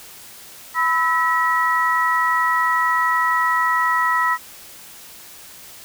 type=tone cluster; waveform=sine; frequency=996 / 1303 / 1927 Hz; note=B5 / E6 / B6; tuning=+14 / -20 / -43 cents; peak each=-20 dBFS; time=0.74-4.38 s; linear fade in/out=50 ms; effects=white hiss -41 dBFS RMS until 5.84 s